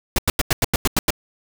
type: noise bursts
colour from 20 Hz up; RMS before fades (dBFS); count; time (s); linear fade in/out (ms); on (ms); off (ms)
pink; -17; 9; 0.16-1.105; 2; 25; 90
effects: none